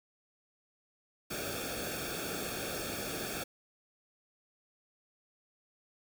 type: noise with comb filter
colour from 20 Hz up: pink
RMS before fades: -38 dBFS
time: 1.3-3.44 s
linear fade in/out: 10 ms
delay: 1 ms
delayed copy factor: -0.85
effects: none